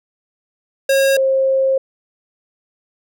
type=tone pair in turn; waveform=square / sine; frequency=543 / 533.4 Hz; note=C#5 / C5; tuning=-36 / +33 cents; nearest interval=unison; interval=31 cents; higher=first; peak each=-12 dBFS; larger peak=neither; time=0.89-1.17 / 1.17-1.78 s; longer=second; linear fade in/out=5 ms; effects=none